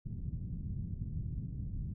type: low-pass noise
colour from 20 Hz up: white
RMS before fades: -39 dBFS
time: 0.05-1.94 s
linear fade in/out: 10 ms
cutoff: 160 Hz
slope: 24 dB/octave
effects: none